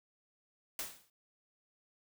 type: noise with exponential decay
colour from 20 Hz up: white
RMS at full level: -36 dBFS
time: 0.79-1.1 s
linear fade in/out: 2 ms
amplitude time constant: 66 ms
effects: none

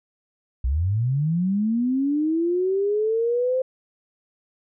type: linear sweep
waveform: sine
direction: up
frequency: 57.8 to 523.3 Hz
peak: -19 dBFS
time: 0.64-3.62 s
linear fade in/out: 5 ms
effects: none

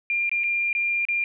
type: tone with dropouts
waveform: sine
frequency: 2395 Hz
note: D7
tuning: 33 cents sharp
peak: -21 dBFS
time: 0.1-1.24 s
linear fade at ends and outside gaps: 1 ms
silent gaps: 0.294-0.315 / 0.436-0.44 / 0.729-0.75 / 1.052-1.086 s
effects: none

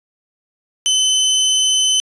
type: tone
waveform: 25% pulse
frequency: 3041 Hz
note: F#7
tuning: 47 cents sharp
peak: -9 dBFS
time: 0.86-2 s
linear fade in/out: 0 ms
effects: resampled to 22050 Hz

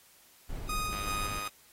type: noise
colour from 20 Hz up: brown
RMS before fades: -38 dBFS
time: 0.49-1.4 s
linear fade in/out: 10 ms
type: tone with tremolo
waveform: sawtooth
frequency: 1244 Hz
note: D#6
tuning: 1 cent flat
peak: -29 dBFS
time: 0.69-1.48 s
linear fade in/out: 5 ms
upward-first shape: square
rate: 2.6 Hz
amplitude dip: 30%
type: click train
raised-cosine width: 0.3 ms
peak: -26 dBFS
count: 56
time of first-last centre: 0.93-1.475 s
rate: 101 Hz
effects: white hiss -60 dBFS RMS until 1.72 s + AAC 48 kbps

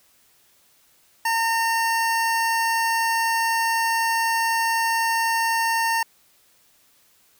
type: tone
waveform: 25% pulse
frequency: 912 Hz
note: A#5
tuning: 38 cents flat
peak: -16 dBFS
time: 1.25-6.03 s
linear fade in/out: 5 ms
effects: white hiss -59 dBFS RMS until 7.39 s

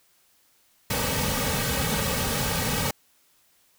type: noise with comb filter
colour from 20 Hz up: pink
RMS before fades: -26 dBFS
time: 0.9-2.91 s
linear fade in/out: 5 ms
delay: 2.9 ms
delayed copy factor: -0.85
effects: white hiss -63 dBFS RMS until 3.78 s

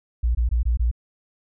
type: tone bursts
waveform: sine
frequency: 58.8 Hz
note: A#1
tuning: 16 cents sharp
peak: -17 dBFS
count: 5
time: 0.23-0.914 s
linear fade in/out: 10 ms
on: 120 ms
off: 21 ms
effects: none

